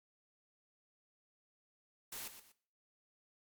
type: noise with echo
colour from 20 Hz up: white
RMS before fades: -45 dBFS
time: 2.12-2.28 s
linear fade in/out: 5 ms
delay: 120 ms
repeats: 2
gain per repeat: -10 dB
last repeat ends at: 2.52 s
effects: noise-tail reverb RT60 0.5 s tail -17 dB re dry + MP3 96 kbps